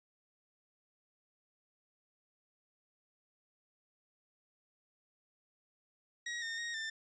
sawtooth tone with pitch steps, 1898 / 1828 / 1871 / 1786 Hz, A#6 / A#6 / A#6 / A6, +31 / -34 / +6 / +25 cents, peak -34 dBFS, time 6.26-6.9 s, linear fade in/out 5 ms, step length 160 ms, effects resampled to 16000 Hz

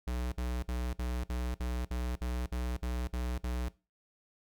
square tone bursts, 61.2 Hz, B1, 15 cents flat, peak -33 dBFS, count 12, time 0.07-3.686 s, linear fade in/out 5 ms, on 250 ms, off 56 ms, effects noise-tail reverb RT60 0.3 s tail -20 dB re dry

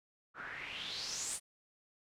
white noise with low-pass filter sweep, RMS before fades -42 dBFS, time 0.34-1.4 s, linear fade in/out 50 ms, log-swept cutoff 1300 to 9500 Hz, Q 4.9, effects none

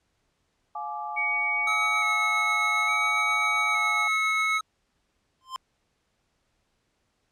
sine chord, D diminished, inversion first, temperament just, 704.8 / 845.8 / 1174.7 Hz, F5 / Ab5 / D6, +16 / +31 / 0 cents, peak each -38 / -33 / -36 dBFS, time 0.75-4.08 s, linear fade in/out 5 ms
sine tone with vibrato, 2217 Hz, C#7, in tune, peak -24 dBFS, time 1.16-4.59 s, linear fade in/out 20 ms, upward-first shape square, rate 0.58 Hz, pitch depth 24 cents each way
square tone with tremolo, 1285 Hz, E6, 45 cents flat, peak -26 dBFS, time 1.67-4.61 s, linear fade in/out 5 ms, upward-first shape triangle, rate 7.4 Hz, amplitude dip 25%
square tone with exponential growth, 1042 Hz, C6, 7 cents flat, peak -28 dBFS, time 5.41-5.56 s, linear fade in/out 0 ms, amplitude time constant 31 ms
effects pink hiss -73 dBFS RMS until 7.31 s + low-pass 8000 Hz 12 dB/octave

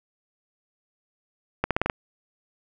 accelerating click train, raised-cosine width 0.5 ms, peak -7 dBFS, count 6, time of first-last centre 1.64-1.899 s, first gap 67 ms, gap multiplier 0.87, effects none

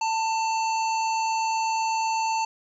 harmonic tone, 892 Hz, A5, 23 cents sharp, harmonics 1 / 3 / 5 / 7 / 8, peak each -23 / -33 / -37 / -40 / -41 dBFS, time 0.01-2.45 s, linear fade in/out 5 ms, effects 10-bit

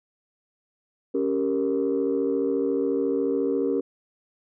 sine chord, G diminished, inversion second, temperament equal, 277.2 / 392 / 466.2 Hz, Db4 / G4 / Bb4, 0 / 0 / 0 cents, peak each -25 dBFS, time 1.14-3.81 s, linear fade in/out 10 ms, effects tanh soft clip ceiling -15 dBFS

